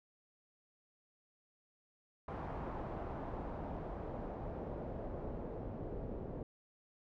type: noise with low-pass filter sweep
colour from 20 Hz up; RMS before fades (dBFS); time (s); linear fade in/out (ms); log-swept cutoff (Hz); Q
pink; -43; 2.28-6.43; 2; 980 to 480; 1.4
effects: none